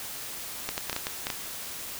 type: clicks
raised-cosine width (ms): 0.2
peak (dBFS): -12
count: 8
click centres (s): 0.69 / 0.779 / 0.897 / 0.929 / 0.964 / 1.069 / 1.269 / 1.302
effects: white hiss -38 dBFS RMS until 1.99 s